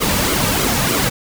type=noise with flanger; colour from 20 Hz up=pink; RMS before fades=-17 dBFS; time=0-1.1 s; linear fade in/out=20 ms; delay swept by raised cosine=1.1 to 2.9 ms; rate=3.2 Hz; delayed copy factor=-0.6; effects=none